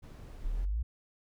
brown noise, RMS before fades -47 dBFS, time 0.02-0.66 s, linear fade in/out 20 ms
sine exponential sweep, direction up, 31.6 to 63.2 Hz, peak -29 dBFS, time 0.44-0.83 s, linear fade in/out 10 ms
effects none

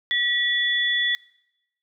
sine tone pair together, 1933 / 3433 Hz, B6 / A7, -38 / -43 cents, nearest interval minor seventh, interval 995 cents, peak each -22 / -23 dBFS, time 0.11-1.15 s, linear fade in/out 0 ms, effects noise-tail reverb RT60 0.9 s tail -23 dB re dry

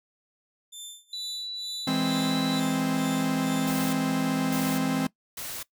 20% pulse tone with tremolo, 3552 Hz, A7, 16 cents sharp, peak -32 dBFS, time 0.72-3.93 s, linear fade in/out 10 ms, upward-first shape sine, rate 2.2 Hz, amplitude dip 95%
sine tone, 3951 Hz, B7, in tune, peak -32 dBFS, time 1.13-2.6 s, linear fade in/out 2 ms
45% pulse chord, E augmented, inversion none, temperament equal, 164.81 / 207.7 / 261.6 Hz, E3 / G#3 / B#3, 0 / 0 / 0 cents, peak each -31 / -31 / -26 dBFS, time 1.87-5.07 s, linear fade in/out 5 ms
white noise bursts, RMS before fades -36 dBFS, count 3, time 3.67-5.63 s, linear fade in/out 5 ms, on 260 ms, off 590 ms
effects noise-tail reverb RT60 0.1 s tail -20 dB re dry

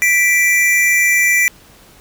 square tone pair together, 1975.5 / 2348 Hz, B6 / D7, 0 / -1 cents, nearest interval minor third, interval 299 cents, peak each -14 dBFS, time 0.02-1.48 s, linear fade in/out 0 ms, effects pink hiss -45 dBFS RMS until 2 s

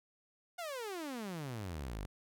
sawtooth exponential sweep, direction down, 730 to 44.6 Hz, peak -36 dBFS, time 0.58-2.06 s, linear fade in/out 10 ms, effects none

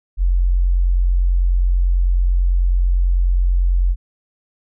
sine tone, 44.57 Hz, F1, 36 cents sharp, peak -12 dBFS, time 0.17-3.96 s, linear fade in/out 50 ms, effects none

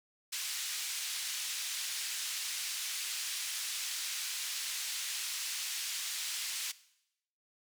white band-pass noise, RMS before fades -38 dBFS, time 0.32-6.72 s, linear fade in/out 10 ms, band 2200 to 7700 Hz, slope 12 dB/octave, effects noise-tail reverb RT60 0.8 s tail -18 dB re dry

